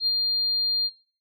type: tone with ADSR envelope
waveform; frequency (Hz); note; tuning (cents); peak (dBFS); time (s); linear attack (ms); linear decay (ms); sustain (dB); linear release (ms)
sine; 4200; C8; +6; -18; 0-0.9; 67; 38; -3; 44
effects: noise-tail reverb RT60 0.4 s tail -17 dB re dry + tanh soft clip ceiling -14 dBFS